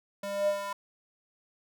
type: tone with high-pass filter sweep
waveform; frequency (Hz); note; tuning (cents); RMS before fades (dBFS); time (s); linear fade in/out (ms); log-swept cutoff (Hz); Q
square; 200; G3; +35; -31; 0.23-0.73; 5; 410 to 910; 8.5
effects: none